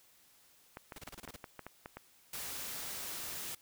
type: clicks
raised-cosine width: 0.5 ms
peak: -29 dBFS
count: 9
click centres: 0.771 / 0.922 / 1.076 / 1.277 / 1.442 / 1.593 / 1.666 / 1.859 / 1.97 s
type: noise bursts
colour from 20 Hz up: pink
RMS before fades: -48 dBFS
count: 8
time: 0.96-1.362 s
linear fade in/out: 2 ms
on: 24 ms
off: 30 ms
type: noise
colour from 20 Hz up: white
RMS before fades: -42 dBFS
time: 2.33-3.55 s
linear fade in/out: 5 ms
effects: white hiss -65 dBFS RMS until 3.61 s